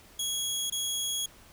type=tone with dropouts; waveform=20% pulse; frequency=3322 Hz; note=G#7; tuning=in tune; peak=-24 dBFS; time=0.19-1.26 s; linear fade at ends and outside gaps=5 ms; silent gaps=0.7-0.722 s; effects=pink hiss -55 dBFS RMS until 1.52 s